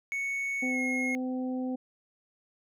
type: tone with pitch glide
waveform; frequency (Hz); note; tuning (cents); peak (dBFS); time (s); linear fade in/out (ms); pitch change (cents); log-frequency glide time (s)
triangle; 2217 to 2160; C#7 to C#7; 0 to -45; -28; 0.12-1.15; 0; -45; 0.68-0.79
type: harmonic tone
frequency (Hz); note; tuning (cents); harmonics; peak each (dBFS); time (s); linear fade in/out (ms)
255.6; C4; -40; 1 / 2 / 3; -30 / -39 / -44; 0.62-1.76; 10
effects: none